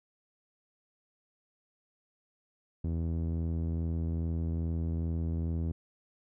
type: tone with low-pass filter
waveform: sawtooth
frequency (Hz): 82.41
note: E2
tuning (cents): 0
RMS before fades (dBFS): -32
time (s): 2.84-5.72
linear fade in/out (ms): 5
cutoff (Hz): 290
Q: 0.86
effects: none